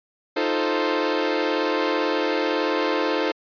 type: chord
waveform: sawtooth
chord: F dominant seventh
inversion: third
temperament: equal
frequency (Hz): 311.1 / 349.2 / 440 / 523.3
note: Eb4 / F4 / A4 / C5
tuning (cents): 0 / 0 / 0 / 0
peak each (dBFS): -22 / -24 / -22 / -22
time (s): 0.36-3.32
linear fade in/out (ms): 10
effects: resampled to 11025 Hz